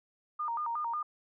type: tone with vibrato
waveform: sine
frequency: 1063 Hz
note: C6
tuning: 27 cents sharp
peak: -31 dBFS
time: 0.39-1.03 s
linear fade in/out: 10 ms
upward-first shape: square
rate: 5.5 Hz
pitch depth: 230 cents each way
effects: none